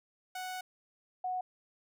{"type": "tone pair in turn", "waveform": ["sawtooth", "sine"], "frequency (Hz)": [740, 736.1], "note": ["F#5", "F#5"], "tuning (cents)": [0, -9], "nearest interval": "unison", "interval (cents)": 9, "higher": "first", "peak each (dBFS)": [-34, -32], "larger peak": "second", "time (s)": [[0.35, 0.61], [1.24, 1.41]], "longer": "first", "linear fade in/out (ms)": 5, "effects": []}